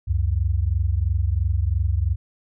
sine tone pair together, 68.6 / 91.57 Hz, C#2 / F#2, -17 / -17 cents, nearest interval perfect fourth, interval 500 cents, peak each -21 dBFS, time 0.07-2.16 s, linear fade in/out 20 ms, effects none

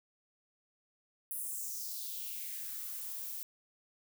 violet noise with high-pass filter sweep, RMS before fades -41 dBFS, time 1.31-3.43 s, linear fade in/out 0 ms, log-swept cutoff 11000 to 540 Hz, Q 3, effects none

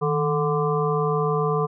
harmonic tone with a mistuned harmonic, 146.7 Hz, D3, 2 cents flat, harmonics 1 / 3 / 5 / 7 / 8, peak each -24 / -23 / -31 / -29 / -28 dBFS, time 0.01-1.67 s, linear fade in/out 20 ms, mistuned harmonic 1, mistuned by +110 cents, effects none

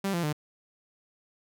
sawtooth tone with pitch steps, 196 / 171.62 / 150.27 Hz, G3 / F3 / D3, 0 / -30 / +40 cents, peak -23 dBFS, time 0.04-0.328 s, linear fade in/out 5 ms, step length 96 ms, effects none

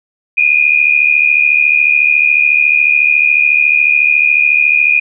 sine tone pair together, 2415 / 2489 Hz, D7 / D#7, +48 / 0 cents, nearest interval minor second, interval 52 cents, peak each -10 dBFS, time 0.37-5 s, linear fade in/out 10 ms, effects none

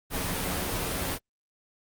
pink noise with comb filter, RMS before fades -30 dBFS, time 0.1-1.19 s, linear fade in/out 50 ms, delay 11 ms, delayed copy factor +0.5, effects Opus 32 kbps

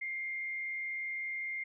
sine tone with frequency modulation, 2112 Hz, C7, 16 cents sharp, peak -35 dBFS, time 0.01-1.64 s, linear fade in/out 10 ms, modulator 105 Hz, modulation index 0.37, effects none

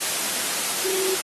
sine tone in noise, 380 Hz, F#4, 46 cents sharp, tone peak -24 dBFS, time 0.83-1.16 s, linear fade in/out 20 ms, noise white, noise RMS -25 dBFS, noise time 0-1.22 s, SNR -2 dB, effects high-pass 200 Hz 12 dB/octave + AAC 32 kbps

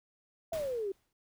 sine exponential sweep, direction down, 674 to 376.3 Hz, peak -32 dBFS, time 0.52-0.92 s, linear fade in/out 5 ms
pink noise with exponential decay, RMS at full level -43 dBFS, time 0.53-1.13 s, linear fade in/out 2 ms, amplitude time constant 130 ms
effects none

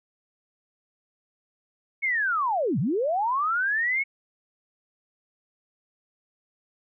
sine linear two-way sweep, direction down then up, 2226 to 114 to 2226 Hz, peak -22 dBFS, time 2.02-4.04 s, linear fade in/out 20 ms, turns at 2.79 s, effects none

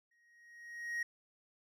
triangle tone with exponential growth, 1883 Hz, A#6, 17 cents sharp, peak -31 dBFS, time 0.11-1.03 s, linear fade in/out 5 ms, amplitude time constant 200 ms, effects none

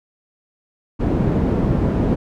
white low-pass noise, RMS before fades -18 dBFS, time 0.99-2.16 s, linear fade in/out 20 ms, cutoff 270 Hz, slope 12 dB/octave, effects none

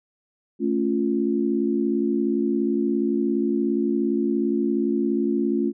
sine chord, A augmented, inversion none, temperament equal, 220 / 277.2 / 349.2 Hz, A3 / C#4 / E#4, 0 / 0 / 0 cents, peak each -24 dBFS, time 0.59-5.73 s, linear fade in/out 50 ms, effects none

